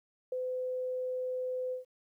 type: tone with ADSR envelope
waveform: sine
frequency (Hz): 508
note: B4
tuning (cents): +49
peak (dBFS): -30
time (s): 0.32-1.85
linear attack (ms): 4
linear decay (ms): 11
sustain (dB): -2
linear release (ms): 130
effects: 12-bit